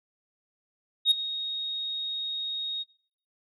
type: tone with ADSR envelope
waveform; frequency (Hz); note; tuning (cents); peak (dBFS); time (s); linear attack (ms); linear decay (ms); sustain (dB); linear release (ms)
sine; 3743; A#7; +6; -13; 1.05-2.84; 61; 10; -17; 26
effects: noise-tail reverb RT60 0.6 s tail -22 dB re dry + tanh soft clip ceiling -15 dBFS